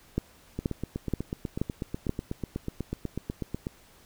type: two click trains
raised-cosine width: 3 ms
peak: -13 / -18 dBFS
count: 5 / 26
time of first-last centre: 0.18-2.094 / 0.59-3.669 s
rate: 2.09 / 8.12 Hz
effects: pink hiss -57 dBFS RMS until 4.05 s